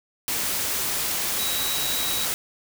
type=tone in noise; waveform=sine; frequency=3862 Hz; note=B7; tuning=39 cents flat; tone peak=-29 dBFS; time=1.39-2.25 s; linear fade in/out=0 ms; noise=white; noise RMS=-26 dBFS; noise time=0.28-2.34 s; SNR=-6 dB; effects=none